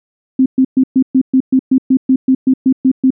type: tone bursts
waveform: sine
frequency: 261.6 Hz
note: C4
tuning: in tune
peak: -6 dBFS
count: 15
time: 0.39-3.105 s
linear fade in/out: 5 ms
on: 69 ms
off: 120 ms
effects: none